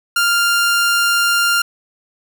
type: tone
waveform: sawtooth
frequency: 1396.9 Hz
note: F6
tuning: in tune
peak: -9 dBFS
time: 0.16-1.62 s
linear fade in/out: 5 ms
effects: none

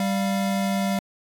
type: tone pair together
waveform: square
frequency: 196.01 / 698.5 Hz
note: G3 / F5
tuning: 0 / 0 cents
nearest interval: octave + minor seventh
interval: 2200 cents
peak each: -23 / -30 dBFS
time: 0-0.99 s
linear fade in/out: 2 ms
effects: AAC 64 kbps

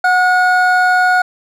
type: tone pair together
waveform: triangle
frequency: 734 / 1447.8 Hz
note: F#5 / F#6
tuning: -14 / -38 cents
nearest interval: octave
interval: 1176 cents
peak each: -10 dBFS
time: 0.04-1.22 s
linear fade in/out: 5 ms
effects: none

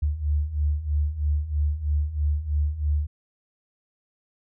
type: beating tone pair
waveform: sine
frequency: 72.3 / 75.4 Hz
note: D2 / D2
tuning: -27 / +46 cents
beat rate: 3.1 Hz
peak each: -27 / -23 dBFS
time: 0.02-3.07 s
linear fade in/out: 10 ms
effects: none

